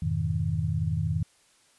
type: chord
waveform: sine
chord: F half-diminished seventh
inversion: none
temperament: just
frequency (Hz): 87.31 / 104.77 / 125.72 / 157.15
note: F2 / Ab2 / Cb3 / Eb3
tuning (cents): 0 / +16 / +31 / +18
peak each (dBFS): -30 / -31 / -34 / -28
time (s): 0.02-1.23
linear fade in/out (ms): 5
effects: white hiss -62 dBFS RMS until 1.78 s + resampled to 24000 Hz